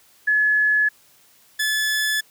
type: tone pair in turn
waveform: sine / sawtooth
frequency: 1706 / 1724.8 Hz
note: G#6 / A6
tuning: +46 / -35 cents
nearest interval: unison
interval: 19 cents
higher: second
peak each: -15 / -16 dBFS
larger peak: first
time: 0.27-0.89 / 1.59-2.21 s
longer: neither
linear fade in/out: 10 ms
effects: white hiss -55 dBFS RMS until 2.3 s + high-pass 60 Hz 12 dB/octave